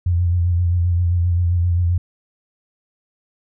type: tone with vibrato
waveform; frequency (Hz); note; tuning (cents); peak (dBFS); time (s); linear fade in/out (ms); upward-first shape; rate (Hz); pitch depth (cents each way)
sine; 87.31; F2; 0; -14; 0.06-1.98; 5; sine; 7.6; 42
effects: none